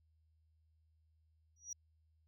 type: tone with exponential growth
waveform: sine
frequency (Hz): 5790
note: F#8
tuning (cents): -38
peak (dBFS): -37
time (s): 1.56-1.73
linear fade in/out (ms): 5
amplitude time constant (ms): 36
effects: tanh soft clip ceiling -38 dBFS + added 79 Hz sine -70 dBFS peak until 2.27 s